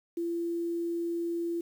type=tone with quantisation; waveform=sine; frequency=340 Hz; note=F4; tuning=46 cents flat; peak=-29 dBFS; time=0.17-1.61 s; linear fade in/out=5 ms; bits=9; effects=none